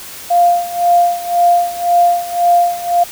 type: tone with tremolo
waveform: sine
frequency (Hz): 698.5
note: F5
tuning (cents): 0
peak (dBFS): -6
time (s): 0.3-3.04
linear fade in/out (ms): 10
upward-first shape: sine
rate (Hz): 1.9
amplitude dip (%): 85
effects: white hiss -31 dBFS RMS until 3.11 s